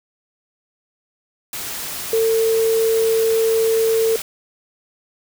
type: tone in noise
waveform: sine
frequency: 450 Hz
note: A4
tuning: 39 cents sharp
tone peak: -14 dBFS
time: 2.13-4.16 s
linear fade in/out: 2 ms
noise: white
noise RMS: -28 dBFS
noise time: 1.53-4.22 s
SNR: +11 dB
effects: none